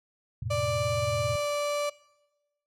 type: chord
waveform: sine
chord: F major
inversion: none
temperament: equal with one note detuned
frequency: 87.31 / 110 / 127.97 Hz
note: F2 / A2 / C3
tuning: 0 / 0 / -38 cents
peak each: -36 / -32 / -36 dBFS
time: 0.42-1.36 s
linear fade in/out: 5 ms
type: tone with pitch glide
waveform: 35% pulse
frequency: 587.3 to 583.9 Hz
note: D5 to D5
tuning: 0 to -10 cents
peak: -25 dBFS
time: 0.5-1.9 s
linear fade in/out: 10 ms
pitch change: -10 cents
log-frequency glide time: 1.31-1.5 s
effects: noise-tail reverb RT60 1.0 s tail -22 dB re dry + low-pass 11000 Hz 12 dB/octave